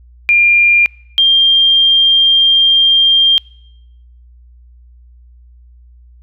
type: tone pair in turn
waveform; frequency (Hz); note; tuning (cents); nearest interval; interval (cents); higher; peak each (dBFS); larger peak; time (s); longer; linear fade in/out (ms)
sine; 2400 / 3193; D7 / G7; +37 / +31; perfect fourth; 494; second; -6; neither; 0.29-0.86 / 1.18-3.38; second; 0
effects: noise-tail reverb RT60 0.9 s tail -26 dB re dry + added 60 Hz sine -39 dBFS peak until 6.22 s